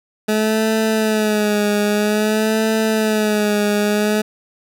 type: tone with vibrato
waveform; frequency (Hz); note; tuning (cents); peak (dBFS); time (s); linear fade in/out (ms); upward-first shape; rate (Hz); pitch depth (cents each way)
20% pulse; 213.6; G#3; +49; -10; 0.28-4.22; 10; sine; 0.51; 54
effects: none